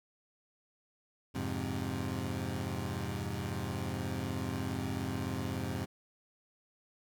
20% pulse chord, F minor, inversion none, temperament equal, 87.31 / 103.83 / 130.81 Hz, F2 / Ab2 / C3, 0 / 0 / 0 cents, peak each -34 dBFS, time 1.34-5.86 s, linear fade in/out 20 ms, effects none

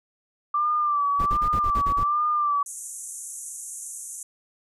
sine tone with vibrato, 1174.7 Hz, D6, in tune, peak -20 dBFS, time 0.54-2.63 s, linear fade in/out 5 ms, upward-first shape sine, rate 1.3 Hz, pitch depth 56 cents each way
brown noise bursts, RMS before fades -29 dBFS, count 8, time 1.19-2.04 s, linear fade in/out 10 ms, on 73 ms, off 38 ms
white band-pass noise, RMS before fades -37 dBFS, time 2.66-4.23 s, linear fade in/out 2 ms, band 6200 to 11000 Hz, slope 96 dB/octave
effects none

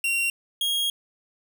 45% pulse tone pair in turn, 2751 / 3272 Hz, F7 / G#7, -27 / -26 cents, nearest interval minor third, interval 301 cents, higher second, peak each -22 dBFS, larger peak neither, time 0.04-0.3 / 0.61-0.9 s, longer second, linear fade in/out 2 ms, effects none

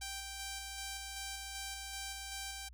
5% pulse tone with tremolo, 784 Hz, G5, in tune, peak -29 dBFS, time 0.01-2.69 s, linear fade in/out 10 ms, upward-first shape square, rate 2.6 Hz, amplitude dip 25%, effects added 60 Hz sine -52 dBFS peak until 2.73 s

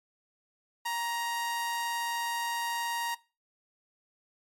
sawtooth tone with amplitude modulation, 939 Hz, A#5, 12 cents sharp, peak -25 dBFS, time 0.85-3.15 s, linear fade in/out 10 ms, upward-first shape sine, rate 179 Hz, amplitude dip 30%, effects noise-tail reverb RT60 0.3 s tail -20 dB re dry + MP3 64 kbps

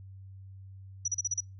sine tone bursts, 5870 Hz, F#8, 15 cents flat, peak -27 dBFS, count 6, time 1.05-1.405 s, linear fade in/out 5 ms, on 30 ms, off 35 ms, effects noise-tail reverb RT60 0.2 s tail -26 dB re dry + added 96 Hz sine -45 dBFS peak until 1.59 s

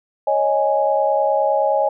sine chord, C# suspended second, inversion none, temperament equal with one note detuned, 554.4 / 624.1 / 830.6 Hz, C#5 / D#5 / G#5, 0 / +5 / 0 cents, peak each -19 dBFS, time 0.27-1.89 s, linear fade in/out 5 ms, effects none

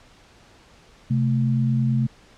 sine tone pair together, 130.81 / 220 Hz, C3 / A3, 0 / 0 cents, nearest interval major sixth, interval 900 cents, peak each -19 / -23 dBFS, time 1.1-2.07 s, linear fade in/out 10 ms, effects pink hiss -52 dBFS RMS until 2.37 s + low-pass 6000 Hz 12 dB/octave

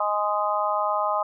harmonic tone, 207.7 Hz, G#3, in tune, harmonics 3 / 4 / 5 / 6, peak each -27 / -27 / -27 / -27 dBFS, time 0-1.23 s, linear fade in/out 5 ms, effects none

